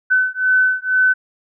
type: beating tone pair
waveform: sine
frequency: 1512 / 1514.1 Hz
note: F#6 / F#6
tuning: +37 / +39 cents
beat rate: 2.1 Hz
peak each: -16 dBFS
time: 0.1-1.14 s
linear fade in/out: 20 ms
effects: none

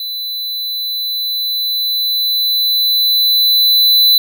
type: tone with level ramp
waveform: square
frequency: 4000 Hz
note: B7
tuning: 21 cents sharp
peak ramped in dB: -21 to -7 dBFS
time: 0-4.18 s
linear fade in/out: 2 ms
effects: none

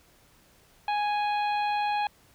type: harmonic tone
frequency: 830.6 Hz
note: G#5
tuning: in tune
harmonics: 1 / 2 / 3 / 4 / 5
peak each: -25 / -38 / -36 / -42 / -44 dBFS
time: 0.88-2.07 s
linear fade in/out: 2 ms
effects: pink hiss -60 dBFS RMS until 2.34 s

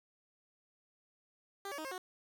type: tone with pitch steps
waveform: 15% pulse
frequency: 396.3 / 566 / 312.9 / 535 / 367.8 Hz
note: G4 / C#5 / D#4 / C5 / F#4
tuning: +19 / +36 / +10 / +38 / -10 cents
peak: -34 dBFS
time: 1.65-1.98 s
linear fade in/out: 2 ms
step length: 66 ms
effects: none

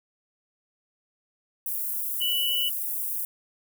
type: high-pass noise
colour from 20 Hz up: white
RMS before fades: -30 dBFS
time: 1.66-3.25 s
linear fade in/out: 2 ms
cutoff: 11000 Hz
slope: 24 dB/octave
type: tone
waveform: sine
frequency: 2960 Hz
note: F#7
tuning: in tune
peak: -24 dBFS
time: 2.2-2.7 s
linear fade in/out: 20 ms
effects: none

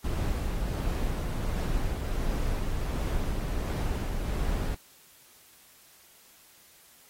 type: noise with tremolo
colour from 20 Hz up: brown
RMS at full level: -28 dBFS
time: 0.04-4.75 s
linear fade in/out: 5 ms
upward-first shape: triangle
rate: 1.4 Hz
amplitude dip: 30%
effects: white hiss -57 dBFS RMS until 7.09 s + AAC 48 kbps

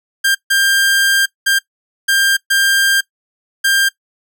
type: tone bursts at uneven times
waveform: sawtooth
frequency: 1594 Hz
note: G6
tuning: 28 cents sharp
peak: -7 dBFS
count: 6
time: 0.24-0.35 / 0.5-1.26 / 1.46-1.59 / 2.08-2.37 / 2.5-3.01 / 3.64-3.89 s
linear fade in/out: 10 ms
effects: noise-tail reverb RT60 0.1 s tail -20 dB re dry

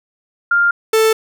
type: tone pair in turn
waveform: sine / 45% pulse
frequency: 1400 / 441.5 Hz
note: F6 / A4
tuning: +4 / +6 cents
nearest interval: octave + minor sixth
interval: 1998 cents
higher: first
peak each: -10 dBFS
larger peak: neither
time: 0.51-0.71 / 0.93-1.13 s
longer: neither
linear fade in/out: 5 ms
effects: none

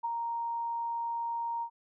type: tone with ADSR envelope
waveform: sine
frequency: 932 Hz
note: A#5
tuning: 1 cent flat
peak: -28 dBFS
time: 0.03-1.7 s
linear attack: 19 ms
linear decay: 22 ms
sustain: -3 dB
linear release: 77 ms
effects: none

